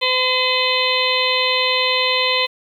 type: harmonic tone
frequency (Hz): 510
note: C5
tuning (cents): -44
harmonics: 1 / 2 / 4 / 5 / 6 / 7 / 8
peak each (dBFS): -23 / -23 / -23 / -23 / -23 / -23 / -23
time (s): 0.01-2.47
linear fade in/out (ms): 20
effects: 8-bit